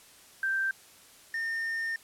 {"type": "tone pair in turn", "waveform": ["sine", "triangle"], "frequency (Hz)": [1568, 1819.5], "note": ["G6", "A#6"], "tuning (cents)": [0, -42], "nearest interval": "minor third", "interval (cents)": 258, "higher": "second", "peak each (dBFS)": [-26, -28], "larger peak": "first", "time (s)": [[0.43, 0.71], [1.34, 1.96]], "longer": "second", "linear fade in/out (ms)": 2, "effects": ["white hiss -55 dBFS RMS until 2.03 s", "low-pass 12000 Hz 12 dB/octave"]}